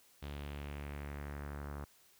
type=tone with low-pass filter sweep; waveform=sawtooth; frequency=72 Hz; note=D2; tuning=34 cents flat; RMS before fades=-44 dBFS; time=0.22-1.85 s; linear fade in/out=10 ms; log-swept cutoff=3600 to 1300 Hz; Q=2.1; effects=white hiss -66 dBFS RMS until 2.19 s